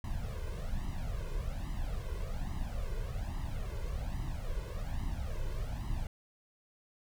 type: noise with flanger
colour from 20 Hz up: brown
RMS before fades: -36 dBFS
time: 0.04-6.07 s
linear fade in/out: 2 ms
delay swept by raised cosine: 1 to 1.99 ms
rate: 1.2 Hz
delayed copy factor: +0.9
effects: none